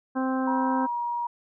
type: harmonic tone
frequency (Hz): 261.2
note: C4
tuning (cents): -3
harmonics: 1 / 2 / 3 / 4 / 5 / 6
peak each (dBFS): -25 / -33 / -33 / -34 / -39 / -39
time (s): 0.15-0.87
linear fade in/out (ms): 20
type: tone with pitch glide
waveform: sine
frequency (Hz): 961 to 952.7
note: B5 to A#5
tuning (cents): -48 to +37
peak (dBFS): -26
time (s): 0.47-1.27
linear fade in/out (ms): 5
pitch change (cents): -15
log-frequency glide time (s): 0.69-1
effects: none